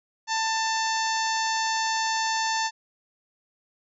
harmonic tone, 890 Hz, A5, 20 cents sharp, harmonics 1 / 2 / 3 / 4 / 5 / 6 / 7 / 8, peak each -26 / -30 / -37 / -37 / -34 / -35 / -35 / -39 dBFS, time 0.27-2.71 s, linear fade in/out 50 ms, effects none

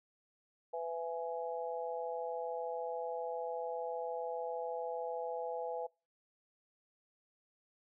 harmonic tone, 166.8 Hz, E3, 21 cents sharp, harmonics 3 / 4 / 5, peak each -39 / -42 / -42 dBFS, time 0.73-5.87 s, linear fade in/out 10 ms, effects noise-tail reverb RT60 0.3 s tail -25 dB re dry

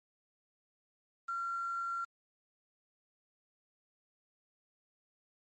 sine tone with quantisation, 1372 Hz, F6, 31 cents flat, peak -34 dBFS, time 1.28-2.05 s, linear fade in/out 10 ms, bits 9, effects MP3 32 kbps

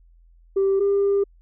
sine tone pair in turn, 390 / 399.1 Hz, G4 / G4, -9 / +31 cents, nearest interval unison, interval 40 cents, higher second, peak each -15 dBFS, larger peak neither, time 0.56-0.8 / 0.8-1.24 s, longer second, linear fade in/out 10 ms, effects tanh soft clip ceiling -14 dBFS + added 42 Hz sine -50 dBFS peak until 1.41 s

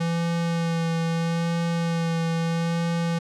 square tone with vibrato, 167.1 Hz, E3, 24 cents sharp, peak -23 dBFS, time 0-3.19 s, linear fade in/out 10 ms, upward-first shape sine, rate 0.77 Hz, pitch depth 18 cents each way, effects low-pass 7000 Hz 12 dB/octave

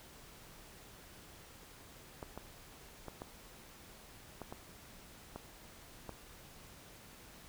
clicks, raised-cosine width 1 ms, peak -29 dBFS, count 8, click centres 2.228 / 2.376 / 3.083 / 3.219 / 4.417 / 4.525 / 5.36 / 6.093 s, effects pink hiss -56 dBFS RMS until 7.48 s

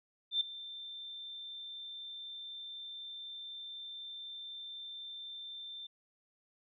sine tone with ADSR envelope, 3568 Hz, A7, 23 cents sharp, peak -26 dBFS, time 0.31-5.87 s, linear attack 97 ms, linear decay 8 ms, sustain -17 dB, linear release 8 ms, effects none

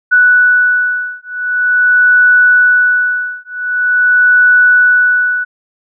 sine beating tone pair, 1480 / 1480.45 Hz, F#6 / F#6, 0 / +1 cents, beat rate 0.45 Hz, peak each -10 dBFS, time 0.11-5.45 s, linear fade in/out 20 ms, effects none

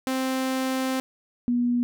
sawtooth / sine tone pair in turn, 261.6 / 242.3 Hz, C4 / B3, 0 / -33 cents, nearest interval minor second, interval 133 cents, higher first, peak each -20 dBFS, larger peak neither, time 0.07-1 / 1.48-1.83 s, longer first, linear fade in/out 0 ms, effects none

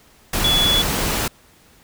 sine tone in noise, 3409 Hz, G#7, 45 cents sharp, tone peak -15 dBFS, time 0.44-0.82 s, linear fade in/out 5 ms, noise pink, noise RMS -21 dBFS, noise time 0.33-1.28 s, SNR +3 dB, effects pink hiss -52 dBFS RMS until 1.83 s

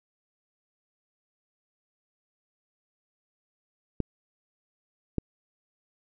clicks, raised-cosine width 3 ms, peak -13 dBFS, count 2, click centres 4.003 / 5.183 s, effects none

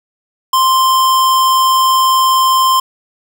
square tone, 1046.5 Hz, C6, in tune, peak -9 dBFS, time 0.53-2.8 s, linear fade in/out 5 ms, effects none

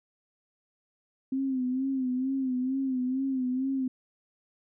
sine tone with vibrato, 260.6 Hz, C4, 7 cents flat, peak -26 dBFS, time 1.32-3.88 s, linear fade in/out 5 ms, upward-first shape sine, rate 2.2 Hz, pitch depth 66 cents each way, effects none

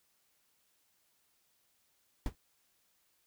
brown noise with exponential decay, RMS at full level -29 dBFS, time 2.26-2.35 s, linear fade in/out 1 ms, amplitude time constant 18 ms, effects white hiss -74 dBFS RMS until 3.26 s

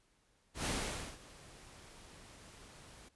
pink noise with ADSR envelope, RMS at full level -35 dBFS, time 0.54-3.09 s, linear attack 120 ms, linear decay 510 ms, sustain -21 dB, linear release 11 ms, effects pink hiss -73 dBFS RMS until 3.15 s + resampled to 24000 Hz

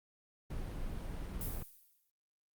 brown noise, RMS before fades -40 dBFS, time 0.5-1.63 s, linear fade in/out 5 ms
violet noise with exponential decay, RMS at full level -40 dBFS, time 1.41-2.1 s, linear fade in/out 1 ms, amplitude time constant 150 ms
effects Opus 32 kbps

